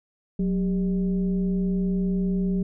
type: tone with frequency modulation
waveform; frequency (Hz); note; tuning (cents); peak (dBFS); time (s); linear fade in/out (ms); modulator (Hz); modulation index
sine; 185; F#3; 0; -21; 0.39-2.63; 5; 215; 0.56
effects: none